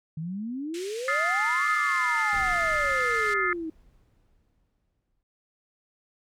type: exponential two-way sweep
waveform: sine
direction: up then down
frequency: 151.9 to 1268 to 312.9 Hz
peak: -30 dBFS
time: 0.17-3.7 s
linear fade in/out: 5 ms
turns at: 1.71 s
type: band-pass noise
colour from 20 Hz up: pink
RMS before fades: -43 dBFS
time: 0.74-3.34 s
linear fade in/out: 2 ms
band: 2000 to 9200 Hz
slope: 24 dB/octave
type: chord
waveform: sine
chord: F dominant seventh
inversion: third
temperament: just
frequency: 1257.2 / 1396.9 / 1746.1 / 2095 Hz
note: Eb6 / F6 / A6 / C7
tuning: +18 / 0 / -14 / +2 cents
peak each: -28 / -32 / -28 / -28 dBFS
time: 1.08-3.53 s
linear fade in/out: 2 ms
type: noise with exponential decay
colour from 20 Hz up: brown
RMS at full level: -37 dBFS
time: 2.33-5.23 s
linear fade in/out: 1 ms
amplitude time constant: 630 ms
effects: none